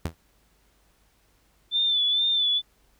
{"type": "tone with exponential decay", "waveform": "sawtooth", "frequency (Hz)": 82.41, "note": "E2", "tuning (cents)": 0, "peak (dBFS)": -20, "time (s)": [0.05, 0.15], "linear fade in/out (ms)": 5, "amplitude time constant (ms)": 21}
{"type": "tone with vibrato", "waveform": "sine", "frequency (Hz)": 3520, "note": "A7", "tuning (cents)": 0, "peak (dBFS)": -20, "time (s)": [1.71, 2.62], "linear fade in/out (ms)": 50, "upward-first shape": "sine", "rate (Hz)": 2.2, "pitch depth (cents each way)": 52}
{"effects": ["added 50 Hz sine -65 dBFS peak until 2.99 s", "pink hiss -65 dBFS RMS until 2.99 s"]}